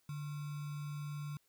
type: tone with sample-and-hold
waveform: sine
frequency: 146.83 Hz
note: D3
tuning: in tune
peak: -39 dBFS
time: 0.09-1.37 s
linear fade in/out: 2 ms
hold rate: 1225 Hz
effects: white hiss -75 dBFS RMS until 1.48 s